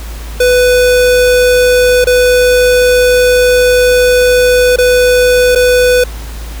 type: tone with dropouts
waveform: square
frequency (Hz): 497.1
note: B4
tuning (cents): +11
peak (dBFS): -6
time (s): 0.4-6.04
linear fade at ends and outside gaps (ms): 5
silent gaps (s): 2.044-2.069 / 4.761-4.784 / 5.551-5.557
effects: added 55 Hz sine -21 dBFS peak until 6.6 s + pink hiss -31 dBFS RMS until 6.6 s